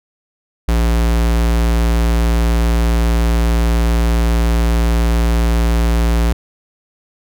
square tone, 57.6 Hz, A#1, 20 cents flat, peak -12 dBFS, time 0.68-6.33 s, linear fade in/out 5 ms, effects none

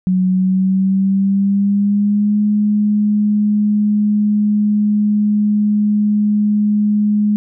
sine tone with pitch glide, 185 to 208.9 Hz, F#3 to G#3, 0 to +10 cents, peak -11 dBFS, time 0.07-7.36 s, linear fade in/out 0 ms, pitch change +210 cents, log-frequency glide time 0.27-2.39 s, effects none

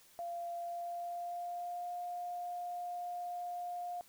sine tone with pitch glide, 690 to 707.4 Hz, F5 to F5, -21 to +22 cents, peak -38 dBFS, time 0.19-4.01 s, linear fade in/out 0 ms, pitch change +43 cents, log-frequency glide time 0.57-1.9 s, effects white hiss -63 dBFS RMS until 4.08 s

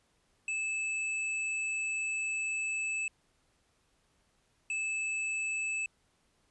square tone pair in turn, 2618 / 2618 Hz, E7 / E7, -13 / -13 cents, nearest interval unison, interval 0 cents, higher neither, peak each -32 / -32 dBFS, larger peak neither, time 0.48-3.08 / 4.7-5.86 s, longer first, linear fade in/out 2 ms, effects pink hiss -72 dBFS RMS until 6.5 s + resampled to 24000 Hz

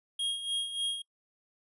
square tone with tremolo, 3261 Hz, G#7, 32 cents flat, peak -29 dBFS, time 0.19-1.02 s, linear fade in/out 5 ms, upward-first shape sine, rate 3.4 Hz, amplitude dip 65%, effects noise-tail reverb RT60 0.1 s tail -26 dB re dry + resampled to 24000 Hz

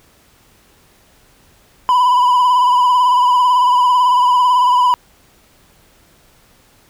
triangle tone with vibrato, 993 Hz, B5, 9 cents sharp, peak -7 dBFS, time 1.89-4.94 s, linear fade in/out 0 ms, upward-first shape triangle, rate 18 Hz, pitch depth 52 cents each way, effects pink hiss -51 dBFS RMS until 6.89 s

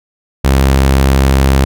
sawtooth tone, 67.2 Hz, C2, 47 cents sharp, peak -3 dBFS, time 0.44-1.65 s, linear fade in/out 10 ms, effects none

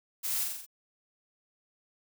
blue noise with echo, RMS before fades -33 dBFS, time 0.23-0.45 s, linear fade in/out 20 ms, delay 43 ms, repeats 5, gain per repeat -3 dB, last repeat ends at 0.665 s, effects none

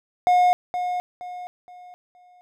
triangle tone with echo, 720 Hz, F#5, 47 cents flat, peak -12 dBFS, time 0.27-0.53 s, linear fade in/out 0 ms, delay 470 ms, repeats 4, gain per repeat -9 dB, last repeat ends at 2.41 s, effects none

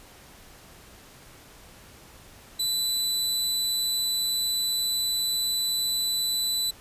sawtooth tone, 3986 Hz, B7, 15 cents sharp, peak -21 dBFS, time 2.59-6.71 s, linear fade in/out 10 ms, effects pink hiss -50 dBFS RMS until 6.8 s + resampled to 32000 Hz

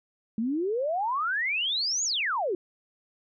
sine exponential two-way sweep, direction up then down, 212.3 to 6990 to 337.7 Hz, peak -25 dBFS, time 0.38-2.55 s, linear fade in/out 2 ms, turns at 2.04 s, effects none

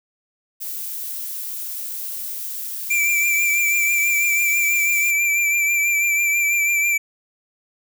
violet noise, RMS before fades -29 dBFS, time 0.6-5.12 s, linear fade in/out 20 ms
square tone with vibrato, 2349 Hz, D7, in tune, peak -17 dBFS, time 2.9-6.98 s, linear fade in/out 10 ms, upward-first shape triangle, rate 6.1 Hz, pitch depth 39 cents each way
effects none

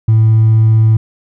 triangle tone with hard clipping, 110.6 Hz, A2, 9 cents sharp, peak -5 dBFS, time 0.08-0.97 s, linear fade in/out 5 ms, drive 2 dB, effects none

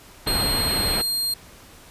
pink low-pass noise, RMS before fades -26 dBFS, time 0.26-1.02 s, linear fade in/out 10 ms, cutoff 4200 Hz, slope 48 dB/octave
sawtooth tone, 4200 Hz, C8, 6 cents sharp, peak -19 dBFS, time 0.27-1.34 s, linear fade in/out 5 ms
effects pink hiss -47 dBFS RMS until 1.9 s + resampled to 32000 Hz

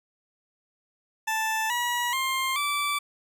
20% pulse tone with pitch steps, 880 / 965.2 / 1058.7 / 1161.2 Hz, A5 / B5 / C6 / D6, 0 / -40 / +20 / -20 cents, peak -20 dBFS, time 1.27-2.99 s, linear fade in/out 10 ms, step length 430 ms, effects none

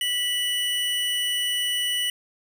square tone pair together, 1960.3 / 2953 Hz, B6 / F#7, -13 / -4 cents, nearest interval perfect fifth, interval 709 cents, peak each -32 / -24 dBFS, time 0.01-2.1 s, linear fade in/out 2 ms, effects none

